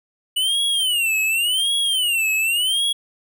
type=tone with vibrato; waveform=square; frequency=2928 Hz; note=F#7; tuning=19 cents flat; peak=-18 dBFS; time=0.36-2.93 s; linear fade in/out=10 ms; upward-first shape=sine; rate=0.89 Hz; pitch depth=220 cents each way; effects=none